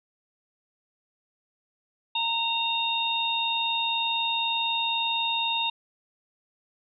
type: harmonic tone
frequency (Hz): 922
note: A#5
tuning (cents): -19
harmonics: 1 / 3 / 4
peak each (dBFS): -29 / -30 / -27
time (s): 2.15-5.7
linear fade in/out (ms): 5
effects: none